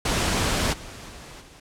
pink noise with level steps, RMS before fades -23 / -40 / -42 / -48 dBFS, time 0.05-1.6 s, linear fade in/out 5 ms, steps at 0.72 / 1.08 / 1.4 s, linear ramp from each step 20 ms, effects low-pass 9000 Hz 12 dB/octave

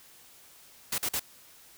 white noise bursts, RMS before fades -30 dBFS, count 3, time 0.92-1.196 s, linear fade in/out 5 ms, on 62 ms, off 45 ms, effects white hiss -55 dBFS RMS until 1.77 s

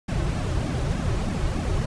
brown noise with flanger, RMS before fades -25 dBFS, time 0.08-1.86 s, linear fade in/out 10 ms, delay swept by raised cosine 2 to 4.4 ms, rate 3.3 Hz, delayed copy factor -0.85, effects resampled to 22050 Hz

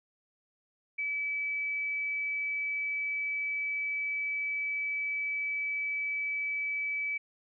sine tone, 2297 Hz, D7, 39 cents flat, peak -30 dBFS, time 0.98-7.18 s, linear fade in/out 10 ms, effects none

